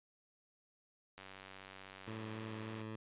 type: click train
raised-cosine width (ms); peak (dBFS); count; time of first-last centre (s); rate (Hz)
0.3; -35; 158; 1.18-2.815; 96
type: tone with vibrato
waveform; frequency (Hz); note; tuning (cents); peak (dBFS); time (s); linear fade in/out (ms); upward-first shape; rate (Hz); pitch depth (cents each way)
15% pulse; 110; A2; 0; -37; 2.07-2.96; 5; sine; 3.5; 11
effects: resampled to 8000 Hz